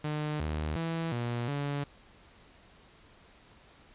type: tone with pitch steps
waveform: sawtooth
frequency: 151 / 76.8 / 164.8 / 119.6 / 143 Hz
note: D3 / D#2 / E3 / A#2 / D3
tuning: +48 / -22 / 0 / +45 / -46 cents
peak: -27 dBFS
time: 0.04-1.84 s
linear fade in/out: 5 ms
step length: 360 ms
effects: pink hiss -58 dBFS RMS until 3.94 s + resampled to 8000 Hz